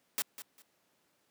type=noise with echo; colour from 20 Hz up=white; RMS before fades=-32 dBFS; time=0.18-0.22 s; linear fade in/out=0 ms; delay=200 ms; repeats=2; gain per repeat=-13 dB; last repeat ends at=0.62 s; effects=pink hiss -73 dBFS RMS until 1.3 s + high-pass 200 Hz 12 dB/octave